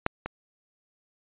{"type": "clicks", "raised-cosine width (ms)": 0.5, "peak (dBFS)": [-8, -17], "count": 2, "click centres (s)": [0.064, 0.26], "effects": ["resampled to 8000 Hz"]}